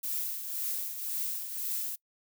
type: noise with tremolo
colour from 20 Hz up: violet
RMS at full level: -32 dBFS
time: 0.03-1.96 s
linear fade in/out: 10 ms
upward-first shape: triangle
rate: 1.9 Hz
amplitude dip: 60%
effects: noise-tail reverb RT60 0.1 s tail -24 dB re dry